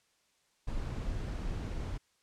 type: noise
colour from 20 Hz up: brown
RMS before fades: -36 dBFS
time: 0.67-1.98 s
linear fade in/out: 10 ms
effects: white hiss -72 dBFS RMS until 2.22 s + low-pass 8000 Hz 12 dB/octave